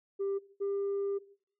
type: tone pair in turn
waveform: sine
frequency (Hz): 394.7 / 398.4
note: G4 / G4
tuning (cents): +12 / +28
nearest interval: unison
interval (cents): 16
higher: second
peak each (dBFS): -28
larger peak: neither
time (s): 0.19-0.39 / 0.6-1.19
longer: second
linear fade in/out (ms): 20
effects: noise-tail reverb RT60 0.6 s tail -20 dB re dry + tanh soft clip ceiling -28 dBFS